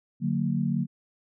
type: chord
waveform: sine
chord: D augmented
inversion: none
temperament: just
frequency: 146.83 / 183.54 / 229.4 Hz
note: D3 / F#3 / A#3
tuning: 0 / -14 / -28 cents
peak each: -28 dBFS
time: 0.2-0.87 s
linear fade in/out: 50 ms
effects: none